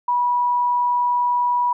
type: tone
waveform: sine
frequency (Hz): 975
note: B5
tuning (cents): -23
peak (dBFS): -16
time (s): 0.08-1.73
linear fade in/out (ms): 5
effects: none